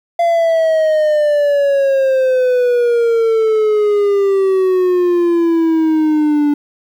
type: exponential sweep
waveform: triangle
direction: down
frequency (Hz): 687 to 290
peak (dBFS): -8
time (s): 0.19-6.54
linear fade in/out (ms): 5
effects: 8-bit